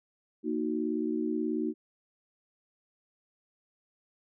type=chord; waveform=sine; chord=D# minor; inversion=second; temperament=equal; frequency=233.1 / 311.1 / 370 Hz; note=A#3 / D#4 / F#4; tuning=0 / 0 / 0 cents; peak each=-33 / -31 / -34 dBFS; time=0.43-1.74 s; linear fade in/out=50 ms; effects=none